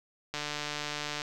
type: click train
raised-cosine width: 0.2 ms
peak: -17 dBFS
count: 131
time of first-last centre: 0.34-1.218 s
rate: 148 Hz
effects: none